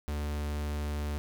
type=tone; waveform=45% pulse; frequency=73.9 Hz; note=D2; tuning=11 cents sharp; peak=-31 dBFS; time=0.08-1.18 s; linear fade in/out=0 ms; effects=10-bit